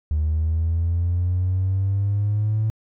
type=exponential sweep; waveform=triangle; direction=up; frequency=75.6 to 110 Hz; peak=-15 dBFS; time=0.11-2.7 s; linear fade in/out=0 ms; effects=tanh soft clip ceiling -15 dBFS